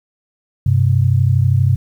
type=tone pair together; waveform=sine; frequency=97.1 / 129.61 Hz; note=G2 / C3; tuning=-16 / -16 cents; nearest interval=perfect fourth; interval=500 cents; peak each=-13 dBFS; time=0.66-1.76 s; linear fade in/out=5 ms; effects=8-bit